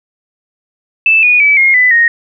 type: tone with pitch steps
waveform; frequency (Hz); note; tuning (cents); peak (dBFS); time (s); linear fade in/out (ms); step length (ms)
sine; 2637 / 2460 / 2296 / 2142 / 1998.5 / 1864.6; E7 / D#7 / D7 / C7 / B6 / A#6; 0 / -20 / -40 / +40 / +20 / 0; -5; 1.06-2.08; 2; 170
effects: none